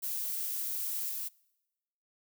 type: noise with level steps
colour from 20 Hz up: violet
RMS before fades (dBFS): -35 / -37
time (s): 0.02-1.29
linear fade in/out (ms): 20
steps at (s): 1.08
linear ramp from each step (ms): 20
effects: noise-tail reverb RT60 1.0 s tail -25 dB re dry